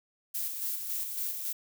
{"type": "noise with tremolo", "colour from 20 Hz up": "violet", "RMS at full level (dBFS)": -33, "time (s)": [0.34, 1.53], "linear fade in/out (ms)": 10, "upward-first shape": "square", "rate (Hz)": 3.6, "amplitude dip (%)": 40, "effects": []}